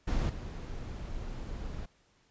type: noise with level steps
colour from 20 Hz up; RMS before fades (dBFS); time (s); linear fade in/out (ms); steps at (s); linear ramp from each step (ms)
brown; -29 / -39; 0.07-1.86; 10; 0.29; 10
effects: pink hiss -68 dBFS RMS until 2.3 s + resampled to 16000 Hz